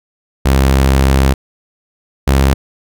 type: tone pair in turn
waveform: sawtooth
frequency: 67 / 67.62 Hz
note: C2 / C#2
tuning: +42 / -42 cents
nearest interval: unison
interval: 16 cents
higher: second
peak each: -4 dBFS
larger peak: neither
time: 0.45-1.34 / 2.27-2.54 s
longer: first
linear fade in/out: 10 ms
effects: none